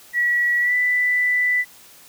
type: tone with pitch glide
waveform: sine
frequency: 1931 to 1984.1 Hz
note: B6 to B6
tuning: -39 to +7 cents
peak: -16 dBFS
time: 0.13-1.65 s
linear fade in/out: 50 ms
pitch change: +46 cents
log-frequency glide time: 0.6-0.75 s
effects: white hiss -47 dBFS RMS until 2.08 s + high-pass 60 Hz 12 dB/octave